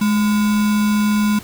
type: tone with sample-and-hold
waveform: sine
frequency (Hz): 210.2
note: G#3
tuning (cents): +21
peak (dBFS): -13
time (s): 0.01-1.39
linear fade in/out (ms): 5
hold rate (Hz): 1225
effects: pink hiss -38 dBFS RMS until 1.43 s